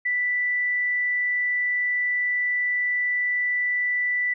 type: tone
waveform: sine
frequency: 1975.5 Hz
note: B6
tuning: in tune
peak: -21 dBFS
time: 0.05-4.34 s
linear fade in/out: 10 ms
effects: none